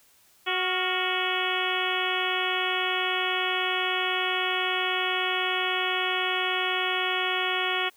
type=harmonic tone with a mistuned harmonic; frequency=370 Hz; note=F#4; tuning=in tune; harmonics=1 / 2 / 3 / 4 / 5 / 6 / 7 / 8 / 9; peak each=-33 / -33 / -33 / -33 / -33 / -33 / -33 / -33 / -33 dBFS; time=0.46-7.9 s; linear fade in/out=20 ms; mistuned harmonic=4; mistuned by=-67 cents; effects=white hiss -60 dBFS RMS until 7.96 s